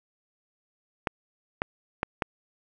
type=clicks; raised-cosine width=0.5 ms; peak=-10 dBFS; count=4; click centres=1.072 / 1.619 / 2.031 / 2.222 s; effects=none